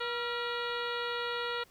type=harmonic tone with a mistuned harmonic; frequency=479.7 Hz; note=A#4; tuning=50 cents sharp; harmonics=1 / 2 / 3 / 4 / 5 / 6 / 7 / 8 / 9; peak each=-37 / -41 / -37 / -42 / -46 / -44 / -46 / -44 / -47 dBFS; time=0-1.64 s; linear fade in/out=10 ms; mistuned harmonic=3; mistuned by=-69 cents; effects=pink hiss -62 dBFS RMS until 1.7 s